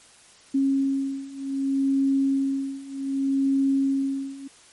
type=beating tone pair; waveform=sine; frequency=272 / 272.65 Hz; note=C#4 / C#4; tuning=-33 / -29 cents; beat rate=0.65 Hz; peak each=-25 / -23 dBFS; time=0.54-4.48 s; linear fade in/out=10 ms; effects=white hiss -52 dBFS RMS until 4.72 s + MP3 48 kbps